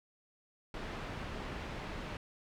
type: low-pass noise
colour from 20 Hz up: pink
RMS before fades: -42 dBFS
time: 0.74-2.17 s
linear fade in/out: 2 ms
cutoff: 2800 Hz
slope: 12 dB/octave
effects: none